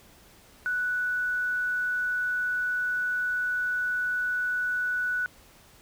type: tone with quantisation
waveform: sine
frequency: 1480 Hz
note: F#6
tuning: in tune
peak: -25 dBFS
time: 0.66-5.26 s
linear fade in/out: 0 ms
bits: 9
effects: pink hiss -55 dBFS RMS until 5.81 s